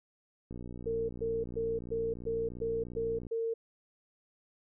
click train, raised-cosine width 3 ms, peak -31 dBFS, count 167, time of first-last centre 0.51-3.267 s, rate 60.2 Hz
sine tone bursts, 455.7 Hz, A#4, 39 cents flat, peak -30 dBFS, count 8, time 0.86-3.54 s, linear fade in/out 10 ms, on 230 ms, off 120 ms
effects none

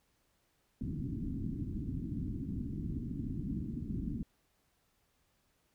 white low-pass noise, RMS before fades -38 dBFS, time 0.81-4.23 s, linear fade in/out 2 ms, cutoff 290 Hz, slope 48 dB/octave, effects pink hiss -75 dBFS RMS until 5.74 s

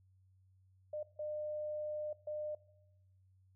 sine tone bursts at uneven times, 604 Hz, D5, 48 cents sharp, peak -38 dBFS, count 3, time 0.93-1.03 / 1.19-2.13 / 2.27-2.55 s, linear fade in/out 5 ms, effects noise-tail reverb RT60 0.9 s tail -19 dB re dry + added 94 Hz sine -65 dBFS peak until 3.55 s

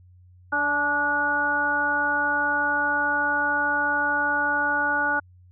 harmonic tone with a mistuned harmonic, 291.7 Hz, D4, 12 cents flat, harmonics 1 / 2 / 3 / 4 / 5, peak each -34 / -33 / -27 / -32 / -22 dBFS, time 0.52-5.2 s, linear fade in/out 10 ms, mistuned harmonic 3, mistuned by -27 cents, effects added 90 Hz sine -49 dBFS peak until 5.51 s

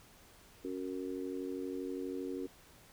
harmonic tone, 92.5 Hz, F#2, in tune, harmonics 3 / 4 / 5, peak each -40 / -41 / -44 dBFS, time 0.64-2.47 s, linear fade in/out 10 ms, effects pink hiss -60 dBFS RMS until 2.92 s

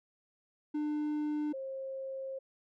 triangle / sine tone pair in turn, 299.8 / 534.2 Hz, D4 / C5, +36 / +36 cents, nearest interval minor seventh, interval 1000 cents, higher second, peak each -29 / -37 dBFS, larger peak first, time 0.74-1.53 / 1.53-2.39 s, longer second, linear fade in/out 10 ms, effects none

